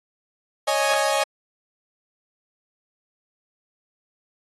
sawtooth chord, C# suspended second, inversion none, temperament equal, 554.4 / 622.3 / 830.6 Hz, C#5 / D#5 / G#5, 0 / 0 / 0 cents, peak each -20 dBFS, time 0.67-1.24 s, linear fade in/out 10 ms, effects AAC 32 kbps

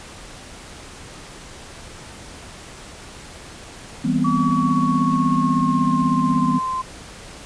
sine chord, C major seventh, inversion first, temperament just, 163.52 / 196.22 / 245.3 / 261.6 Hz, E3 / G3 / B3 / C4, -14 / +2 / -12 / 0 cents, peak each -23 / -24 / -20 / -23 dBFS, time 4.04-6.59 s, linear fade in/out 10 ms
sine tone with pitch glide, 1139 to 1038.5 Hz, C#6 to C6, +47 to -13 cents, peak -21 dBFS, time 4.24-6.82 s, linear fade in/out 10 ms, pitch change -160 cents, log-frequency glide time 4.35-6.57 s
effects pink hiss -39 dBFS RMS until 7.45 s + resampled to 22050 Hz

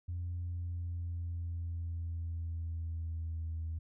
sine tone with pitch glide, 87.31 to 80.99 Hz, F2 to E2, 0 to -30 cents, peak -34 dBFS, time 0.08-3.79 s, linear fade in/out 10 ms, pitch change -130 cents, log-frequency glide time 0.42-3.58 s, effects tanh soft clip ceiling -32 dBFS

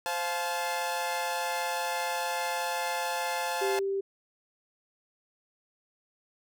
sawtooth chord, F major, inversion second, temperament equal with one note detuned, 523.3 / 698.5 / 863.4 Hz, C5 / F5 / A5, 0 / 0 / -33 cents, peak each -32 / -31 / -28 dBFS, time 0.06-3.79 s, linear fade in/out 0 ms
sine tone, 392 Hz, G4, in tune, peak -27 dBFS, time 3.61-4.01 s, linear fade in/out 10 ms
effects none

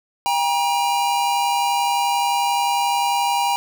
square tone pair together, 800 / 951.4 Hz, G5 / A#5, +35 / +35 cents, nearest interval minor third, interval 300 cents, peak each -21 dBFS, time 0.26-3.56 s, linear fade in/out 0 ms, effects none

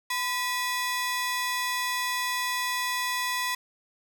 sawtooth ring-modulated tone, 1480 Hz, F#6, in tune, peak -20 dBFS, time 0.1-3.55 s, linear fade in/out 5 ms, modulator 470 Hz, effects none

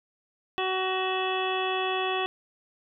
harmonic tone with a mistuned harmonic, 375 Hz, F#4, 23 cents sharp, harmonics 1 / 2 / 3 / 4 / 5 / 7 / 8 / 9, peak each -30 / -31 / -33 / -42 / -37 / -34 / -40 / -36 dBFS, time 0.58-2.26 s, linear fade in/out 0 ms, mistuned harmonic 8, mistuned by -15 cents, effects none

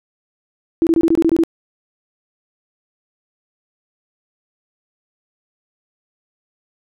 sine tone bursts, 329.6 Hz, E4, in tune, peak -10 dBFS, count 9, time 0.82-1.436 s, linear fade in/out 0 ms, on 48 ms, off 23 ms, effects none

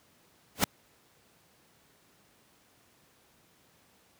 pink noise with exponential growth, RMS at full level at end -19 dBFS, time 0.55-0.64 s, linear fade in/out 1 ms, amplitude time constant 18 ms, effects pink hiss -64 dBFS RMS until 4.19 s + high-pass 100 Hz 12 dB/octave

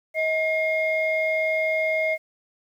sine tone pair together, 635 / 2138 Hz, D#5 / C7, +35 / +37 cents, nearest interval octave + major sixth, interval 2102 cents, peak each -22 / -23 dBFS, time 0.14-2.18 s, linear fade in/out 50 ms, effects tanh soft clip ceiling -14 dBFS + 9-bit

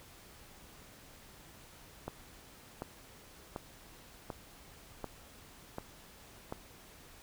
click train, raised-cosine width 1 ms, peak -24 dBFS, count 7, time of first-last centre 2.08-6.524 s, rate 1.35 Hz, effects pink hiss -56 dBFS RMS until 7.22 s

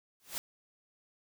white noise with exponential growth, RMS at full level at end -33 dBFS, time 0.2-0.38 s, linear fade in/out 0 ms, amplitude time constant 38 ms, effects none

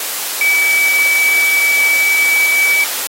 sine tone in noise, 2292 Hz, D7, 43 cents flat, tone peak -10 dBFS, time 0.41-2.84 s, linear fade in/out 2 ms, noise white, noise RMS -20 dBFS, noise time 0-3.07 s, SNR +7 dB, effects high-pass 400 Hz 12 dB/octave + AAC 48 kbps

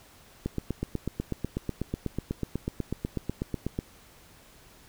click train, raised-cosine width 3 ms, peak -16 dBFS, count 28, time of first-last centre 0.46-3.789 s, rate 8.11 Hz, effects pink hiss -55 dBFS RMS until 4.88 s

